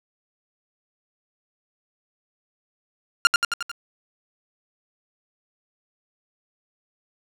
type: tone with echo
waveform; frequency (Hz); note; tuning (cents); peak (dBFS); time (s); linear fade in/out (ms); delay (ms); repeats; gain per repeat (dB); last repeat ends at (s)
sawtooth; 1400; F6; +4; -6; 3.25-3.27; 0; 89; 5; -4; 3.715
effects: low-pass 9000 Hz 12 dB/octave + 8-bit